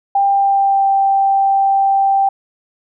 sine tone with pitch glide, 794 to 784.4 Hz, G5 to G5, +22 to +1 cents, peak -10 dBFS, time 0.15-2.29 s, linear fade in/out 5 ms, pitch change -21 cents, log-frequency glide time 0.29-0.87 s, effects none

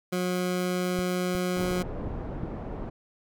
20% pulse tone, 180.8 Hz, F#3, 40 cents flat, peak -21 dBFS, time 0.12-1.83 s, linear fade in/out 10 ms
click train, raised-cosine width 5 ms, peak -23 dBFS, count 5, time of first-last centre 0.99-2.434 s, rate 2.77 Hz
pink low-pass noise, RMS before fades -35 dBFS, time 1.56-2.9 s, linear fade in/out 10 ms, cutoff 710 Hz, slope 12 dB/octave
effects none

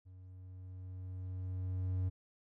triangle tone with level ramp, 92.5 Hz, F#2, in tune, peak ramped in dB -50 to -29 dBFS, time 0.05-2.1 s, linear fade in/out 20 ms, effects none

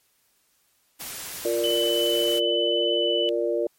white noise, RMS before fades -35 dBFS, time 0.99-2.4 s, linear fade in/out 20 ms
sine chord, Bb major, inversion second, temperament equal, 349.2 / 466.2 / 587.3 Hz, F4 / Bb4 / D5, 0 / 0 / 0 cents, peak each -26 dBFS, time 1.45-3.67 s, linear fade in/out 2 ms
sine tone with pitch glide, 3006 to 2987 Hz, F#7 to F#7, +27 to +16 cents, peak -24 dBFS, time 1.64-3.29 s, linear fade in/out 0 ms, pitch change -11 cents, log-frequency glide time 2.94-3.1 s
effects white hiss -66 dBFS RMS until 3.78 s + MP3 64 kbps

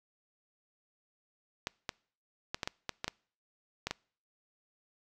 clicks, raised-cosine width 0.2 ms, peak -16 dBFS, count 10, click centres 1.671 / 1.892 / 2.545 / 2.632 / 2.675 / 2.893 / 3.044 / 3.08 / 3.87 / 3.91 s, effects noise-tail reverb RT60 0.5 s tail -26 dB re dry

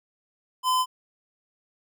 square tone, 1020 Hz, C6, 44 cents flat, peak -21 dBFS, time 0.63-0.86 s, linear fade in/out 50 ms, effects none

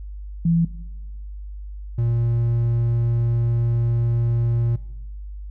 sine / triangle tone pair in turn, 167.5 / 117.28 Hz, E3 / A#2, +28 / +11 cents, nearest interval tritone, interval 617 cents, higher first, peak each -15 / -16 dBFS, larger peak first, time 0.45-0.65 / 1.98-4.76 s, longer second, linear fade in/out 5 ms, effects noise-tail reverb RT60 0.9 s tail -18 dB re dry + added 50 Hz sine -31 dBFS peak until 5.5 s

